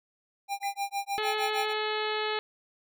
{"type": "tone with tremolo", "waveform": "square", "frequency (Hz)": 799, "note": "G5", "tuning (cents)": 33, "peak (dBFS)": -28, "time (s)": [0.48, 1.74], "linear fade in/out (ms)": 50, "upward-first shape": "sine", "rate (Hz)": 6.5, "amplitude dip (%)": 100}
{"type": "tone with exponential decay", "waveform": "sine", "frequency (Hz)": 2028, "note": "B6", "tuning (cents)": 45, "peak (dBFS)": -37, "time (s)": [0.63, 0.79], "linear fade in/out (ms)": 1, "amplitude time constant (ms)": 33}
{"type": "harmonic tone", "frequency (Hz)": 428.7, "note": "A4", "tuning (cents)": -45, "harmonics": [1, 2, 3, 4, 5, 6, 7, 8, 9, 10], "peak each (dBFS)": [-32, -35, -37, -38, -39, -40, -40, -41, -42, -42], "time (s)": [1.18, 2.39], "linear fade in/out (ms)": 0}
{"effects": []}